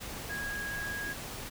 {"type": "tone in noise", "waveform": "sine", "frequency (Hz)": 1646, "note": "G#6", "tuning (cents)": -16, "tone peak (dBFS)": -35, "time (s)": [0.29, 1.14], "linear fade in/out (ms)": 20, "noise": "pink", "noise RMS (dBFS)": -41, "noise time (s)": [0, 1.5], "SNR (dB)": 3, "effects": []}